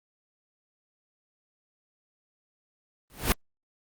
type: noise with exponential growth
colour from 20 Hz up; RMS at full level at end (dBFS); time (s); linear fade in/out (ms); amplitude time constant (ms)
pink; -19; 3.1-3.32; 0; 47
effects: Opus 32 kbps